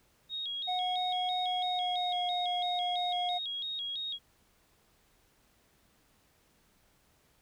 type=tone with vibrato; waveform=sine; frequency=3514 Hz; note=A7; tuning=3 cents flat; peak=-34 dBFS; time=0.29-4.19 s; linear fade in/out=50 ms; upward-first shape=square; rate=3 Hz; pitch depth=110 cents each way
type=tone with pitch glide; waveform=triangle; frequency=730 to 714.6 Hz; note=F#5 to F5; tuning=-24 to +40 cents; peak=-29 dBFS; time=0.67-3.39 s; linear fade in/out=20 ms; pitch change=-36 cents; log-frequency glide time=1.54-2.25 s
effects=pink hiss -68 dBFS RMS until 7.41 s